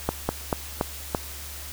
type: slowing click train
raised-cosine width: 1 ms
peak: -8 dBFS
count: 5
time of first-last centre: 0.09-1.148 s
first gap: 200 ms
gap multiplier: 1.19
effects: added 71 Hz sine -40 dBFS peak until 1.72 s + white hiss -39 dBFS RMS until 1.72 s